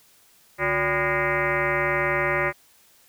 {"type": "tone with frequency modulation", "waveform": "sine", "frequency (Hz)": 1218, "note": "D#6", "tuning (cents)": -37, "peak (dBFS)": -20, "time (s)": [0.58, 2.53], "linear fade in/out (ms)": 50, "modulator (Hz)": 214, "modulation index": 4.6, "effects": ["white hiss -57 dBFS RMS until 3.08 s"]}